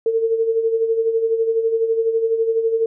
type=tone with tremolo; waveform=sine; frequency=452.3 Hz; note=A4; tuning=48 cents sharp; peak=-13 dBFS; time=0.06-2.86 s; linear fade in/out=2 ms; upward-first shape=sine; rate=12 Hz; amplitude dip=60%; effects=none